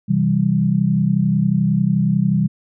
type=chord; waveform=sine; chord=C major; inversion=none; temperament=equal; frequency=130.81 / 164.81 / 196 Hz; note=C3 / E3 / G3; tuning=0 / 0 / 0 cents; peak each=-20 / -18 / -17 dBFS; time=0.08-2.48 s; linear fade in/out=20 ms; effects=none